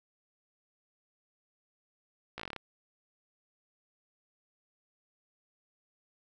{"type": "slowing click train", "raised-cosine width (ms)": 0.3, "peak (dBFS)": -23, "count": 9, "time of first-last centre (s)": [2.38, 2.563], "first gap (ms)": 16, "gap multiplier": 1.1, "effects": []}